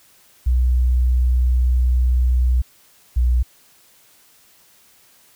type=tone pair in turn; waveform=sine; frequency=62.1 / 61 Hz; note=B1 / B1; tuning=+10 / -21 cents; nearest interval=unison; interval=31 cents; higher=first; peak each=-13 / -13 dBFS; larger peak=neither; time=0.46-2.62 / 3.16-3.43 s; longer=first; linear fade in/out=10 ms; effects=white hiss -53 dBFS RMS until 5.35 s